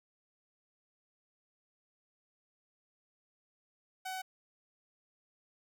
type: tone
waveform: sawtooth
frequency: 752 Hz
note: F#5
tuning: 28 cents sharp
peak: -34 dBFS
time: 4.05-4.22 s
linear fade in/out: 10 ms
effects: none